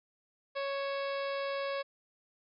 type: harmonic tone with a mistuned harmonic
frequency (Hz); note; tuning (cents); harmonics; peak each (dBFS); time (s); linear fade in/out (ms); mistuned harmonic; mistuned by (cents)
554.4; C#5; 0; 1 / 2 / 3 / 4 / 5 / 6 / 7 / 8 / 9; -34 / -40 / -44 / -46 / -48 / -50 / -51 / -52 / -53; 0.55-1.83; 20; 5; -62
effects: none